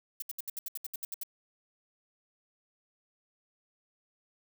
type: noise bursts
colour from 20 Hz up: violet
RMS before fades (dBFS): -37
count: 12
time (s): 0.2-1.234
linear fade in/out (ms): 2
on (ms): 22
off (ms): 70
effects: none